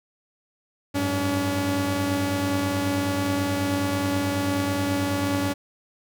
sawtooth tone cluster, 93.8 / 103.1 / 283.9 Hz, F#2 / G#2 / C#4, +24 / -12 / +41 cents, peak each -27 / -26 / -20 dBFS, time 0.94-5.54 s, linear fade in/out 20 ms, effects none

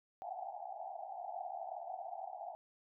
white band-pass noise, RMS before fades -45 dBFS, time 0.22-2.55 s, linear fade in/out 0 ms, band 670 to 810 Hz, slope 96 dB/octave, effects none

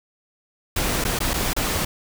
pink noise with dropouts, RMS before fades -23 dBFS, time 0.76-1.85 s, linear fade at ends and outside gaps 5 ms, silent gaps 1.041-1.049 / 1.19-1.203 / 1.335-1.339 / 1.534-1.564 s, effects none

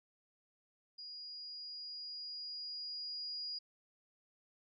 sine tone with level ramp, 4875 Hz, D#8, 36 cents flat, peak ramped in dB -46 to -39 dBFS, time 0.98-3.59 s, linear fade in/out 10 ms, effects none

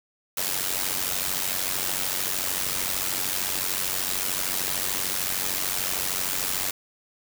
white noise with amplitude modulation, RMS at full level -24 dBFS, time 0.37-6.71 s, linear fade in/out 5 ms, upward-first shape sine, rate 93.3 Hz, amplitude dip 75%, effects none

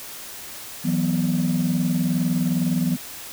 sine chord, E suspended second, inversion none, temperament equal with one note detuned, 164.81 / 184.46 / 246.9 Hz, E3 / F#3 / B3, 0 / -5 / 0 cents, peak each -22 dBFS, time 0.84-2.97 s, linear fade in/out 20 ms, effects tanh soft clip ceiling -14 dBFS + white hiss -37 dBFS RMS until 3.32 s

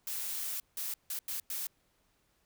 blue noise bursts at uneven times, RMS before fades -37 dBFS, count 5, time 0.07-0.6 / 0.77-0.94 / 1.1-1.19 / 1.28-1.4 / 1.5-1.67 s, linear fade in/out 2 ms, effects pink hiss -73 dBFS RMS until 2.45 s

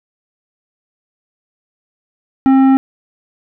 triangle tone with tanh clipping, 267 Hz, C4, 35 cents sharp, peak -8 dBFS, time 2.46-2.77 s, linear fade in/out 0 ms, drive 15 dB, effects none

